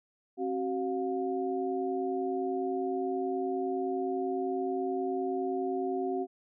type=tone cluster; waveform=sine; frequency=267.6 / 377.3 / 711 Hz; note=C4 / F#4 / F5; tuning=+39 / +34 / +31 cents; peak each=-35 / -31 / -36 dBFS; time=0.37-6.27 s; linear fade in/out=50 ms; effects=none